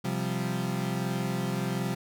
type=chord; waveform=35% pulse; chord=C suspended fourth; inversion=none; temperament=equal; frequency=130.81 / 174.61 / 196 Hz; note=C3 / F3 / G3; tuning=0 / 0 / 0 cents; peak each=-31 dBFS; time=0.04-1.95 s; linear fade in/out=10 ms; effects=none